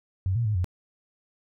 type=tone with pitch steps; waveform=sine; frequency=94.3 / 117.8 / 106.4 / 89.7 Hz; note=F#2 / A#2 / G#2 / F2; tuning=+33 / +19 / +42 / +47 cents; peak=-22 dBFS; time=0.26-0.644 s; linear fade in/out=0 ms; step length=96 ms; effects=none